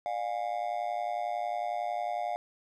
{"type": "tone with amplitude modulation", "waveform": "triangle", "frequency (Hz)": 710, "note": "F5", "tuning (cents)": 28, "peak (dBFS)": -24, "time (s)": [0.06, 2.36], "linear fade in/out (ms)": 0, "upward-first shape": "sine", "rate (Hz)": 111, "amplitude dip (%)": 100, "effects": []}